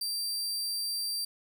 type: tone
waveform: sawtooth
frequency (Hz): 4699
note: D8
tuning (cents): 0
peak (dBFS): -28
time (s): 0.01-1.25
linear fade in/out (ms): 5
effects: none

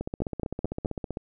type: two click trains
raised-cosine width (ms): 2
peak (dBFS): -18 / -14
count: 19 / 4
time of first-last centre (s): 0.01-1.171 / 0.22-0.858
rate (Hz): 15.5 / 4.7
effects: none

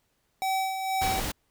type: tone with tremolo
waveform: square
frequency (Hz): 765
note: G5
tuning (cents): -42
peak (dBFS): -25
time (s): 0.42-1.2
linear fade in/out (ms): 0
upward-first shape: sine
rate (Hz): 2.1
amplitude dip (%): 50
type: noise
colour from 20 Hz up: pink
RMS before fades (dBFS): -31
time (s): 1.01-1.32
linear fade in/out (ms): 10
effects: pink hiss -72 dBFS RMS until 1.5 s

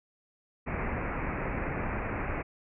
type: low-pass noise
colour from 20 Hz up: pink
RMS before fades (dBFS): -33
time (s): 0.66-2.43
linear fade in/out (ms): 20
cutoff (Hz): 2500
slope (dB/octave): 96
effects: none

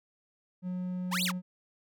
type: tone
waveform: triangle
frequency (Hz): 181.6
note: F#3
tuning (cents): -32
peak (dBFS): -30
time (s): 0.62-1.42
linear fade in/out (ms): 50
type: exponential two-way sweep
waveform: sawtooth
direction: up then down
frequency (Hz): 740 to 4841 to 740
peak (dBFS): -26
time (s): 1.11-1.32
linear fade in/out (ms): 20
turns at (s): 1.24
effects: none

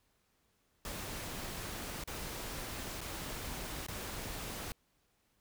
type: noise with dropouts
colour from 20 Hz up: pink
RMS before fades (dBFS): -42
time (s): 0.85-4.72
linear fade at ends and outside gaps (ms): 1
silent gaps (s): 2.038-2.075 / 3.007-3.013 / 3.865-3.884
effects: pink hiss -75 dBFS RMS until 5.4 s

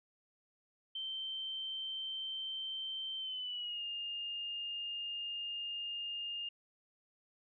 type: tone with pitch glide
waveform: sine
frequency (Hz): 3114 to 2823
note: G7 to F7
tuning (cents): -12 to +18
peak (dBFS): -38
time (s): 0.95-6.49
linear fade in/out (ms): 5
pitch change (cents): -170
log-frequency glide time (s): 3.18-3.84
effects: none

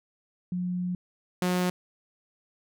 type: tone pair in turn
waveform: sine / sawtooth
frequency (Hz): 179.6 / 180.56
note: F3 / F#3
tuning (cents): +49 / -42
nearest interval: unison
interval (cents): 9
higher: second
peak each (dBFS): -27 / -20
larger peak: second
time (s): 0.52-0.95 / 1.42-1.7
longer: first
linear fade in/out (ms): 2
effects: none

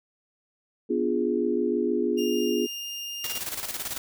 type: chord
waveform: sine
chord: B diminished seventh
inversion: none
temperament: equal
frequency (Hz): 246.9 / 293.7 / 349.2 / 415.3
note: B3 / D4 / F4 / Ab4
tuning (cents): 0 / 0 / 0 / 0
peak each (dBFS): -28 / -31 / -27 / -27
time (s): 0.89-2.67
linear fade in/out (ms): 20
type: tone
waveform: 30% pulse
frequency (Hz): 2812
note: F7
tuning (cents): +11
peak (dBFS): -30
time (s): 2.17-3.4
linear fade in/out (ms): 20
type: noise with tremolo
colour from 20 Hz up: white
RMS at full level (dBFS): -31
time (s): 3.24-3.98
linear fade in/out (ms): 2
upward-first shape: square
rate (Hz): 18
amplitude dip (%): 60
effects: none

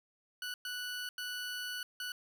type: tone bursts at uneven times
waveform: 20% pulse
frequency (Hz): 1480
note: F#6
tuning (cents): 0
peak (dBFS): -33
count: 4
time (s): 0.42-0.54 / 0.65-1.09 / 1.18-1.83 / 2-2.12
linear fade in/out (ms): 2
effects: none

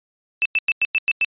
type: tone bursts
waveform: sine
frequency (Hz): 2637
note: E7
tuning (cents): 0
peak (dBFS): -14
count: 7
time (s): 0.42-1.246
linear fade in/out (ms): 0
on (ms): 34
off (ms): 98
effects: tanh soft clip ceiling -11 dBFS + resampled to 8000 Hz

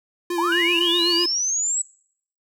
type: tone with vibrato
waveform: square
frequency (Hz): 344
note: F4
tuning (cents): -26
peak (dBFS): -23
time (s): 0.3-1.26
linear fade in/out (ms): 5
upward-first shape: sine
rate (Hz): 7.9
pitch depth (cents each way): 43
type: linear sweep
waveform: sine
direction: up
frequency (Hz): 830.6 to 7902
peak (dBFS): -20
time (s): 0.38-1.82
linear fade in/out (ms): 5
type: tone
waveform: sine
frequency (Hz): 2891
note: F#7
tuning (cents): -41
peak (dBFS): -22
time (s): 0.52-1.24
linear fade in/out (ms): 2
effects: noise-tail reverb RT60 0.6 s tail -22 dB re dry

